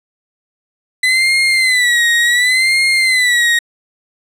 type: tone with vibrato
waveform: 35% pulse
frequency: 2002 Hz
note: B6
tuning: 23 cents sharp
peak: -8 dBFS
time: 1.03-3.59 s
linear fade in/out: 5 ms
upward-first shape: sine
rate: 0.69 Hz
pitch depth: 110 cents each way
effects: low-pass 10000 Hz 12 dB/octave